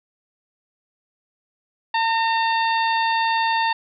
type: harmonic tone with a mistuned harmonic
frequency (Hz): 905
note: A5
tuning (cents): +48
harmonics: 1 / 2 / 3 / 4 / 5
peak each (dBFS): -19 / -25 / -29 / -31 / -33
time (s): 1.94-3.73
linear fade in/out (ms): 5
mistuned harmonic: 2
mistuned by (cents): +16
effects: none